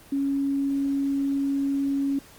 sine tone, 277.2 Hz, C#4, in tune, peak -22 dBFS, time 0.12-2.19 s, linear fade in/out 5 ms, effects pink hiss -50 dBFS RMS until 2.38 s + Opus 24 kbps

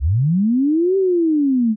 sine linear two-way sweep, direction up then down, 58.27 to 392 to 208.8 Hz, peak -13 dBFS, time 0-1.76 s, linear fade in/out 50 ms, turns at 0.97 s, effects none

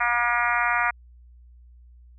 harmonic tone, 239.2 Hz, A#3, 45 cents sharp, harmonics 3 / 4 / 5 / 6 / 7 / 8 / 9 / 10, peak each -29 / -28 / -27 / -26 / -31 / -28 / -30 / -32 dBFS, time 0-0.91 s, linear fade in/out 10 ms, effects added 60 Hz sine -47 dBFS peak until 2.18 s

